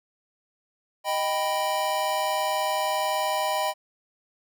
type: chord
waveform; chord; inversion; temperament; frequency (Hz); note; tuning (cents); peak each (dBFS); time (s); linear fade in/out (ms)
square; Eb augmented; none; equal; 622.3 / 784 / 987.8; Eb5 / G5 / B5; 0 / 0 / 0; -29; 1.04-3.74; 50
effects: none